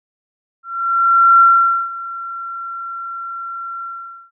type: tone with ADSR envelope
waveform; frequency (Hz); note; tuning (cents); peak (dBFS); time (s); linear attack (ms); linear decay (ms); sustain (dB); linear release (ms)
sine; 1364; F6; -41; -5; 0.63-4.31; 770; 490; -19; 480
effects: none